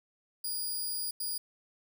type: tone bursts at uneven times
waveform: 10% pulse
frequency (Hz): 4865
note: D#8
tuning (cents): -40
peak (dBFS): -26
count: 2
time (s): 0.44-1.11 / 1.2-1.38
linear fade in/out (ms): 5
effects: none